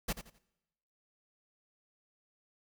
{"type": "noise with echo", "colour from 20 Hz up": "pink", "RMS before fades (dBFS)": -33, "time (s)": [0.08, 0.13], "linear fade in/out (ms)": 10, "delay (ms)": 86, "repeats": 3, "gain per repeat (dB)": -11, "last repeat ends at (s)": 0.388, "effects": ["noise-tail reverb RT60 1.0 s tail -25 dB re dry"]}